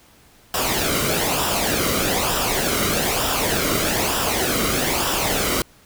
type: noise with flanger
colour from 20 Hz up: pink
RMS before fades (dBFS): -21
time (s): 0.54-5.62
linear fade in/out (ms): 2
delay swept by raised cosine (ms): 0.46 to 1.18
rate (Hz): 1.1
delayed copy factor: -0.6
effects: pink hiss -52 dBFS RMS until 5.85 s